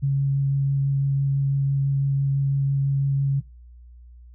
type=tone with vibrato; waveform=sine; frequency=138.3 Hz; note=C#3; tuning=4 cents flat; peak=-18 dBFS; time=0.02-3.41 s; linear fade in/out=20 ms; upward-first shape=triangle; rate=6 Hz; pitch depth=10 cents each way; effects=noise-tail reverb RT60 0.2 s tail -18 dB re dry + added 60 Hz sine -43 dBFS peak until 4.34 s